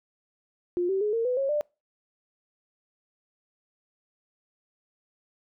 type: tone with pitch steps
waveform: sine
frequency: 353.3 / 385.3 / 420.1 / 458.2 / 499.6 / 544.9 / 594.2 Hz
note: F4 / G4 / G#4 / A#4 / B4 / C#5 / D5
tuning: +20 / -30 / +20 / -30 / +20 / -30 / +20 cents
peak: -23 dBFS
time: 0.77-1.61 s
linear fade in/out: 0 ms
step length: 120 ms
effects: noise-tail reverb RT60 0.3 s tail -26 dB re dry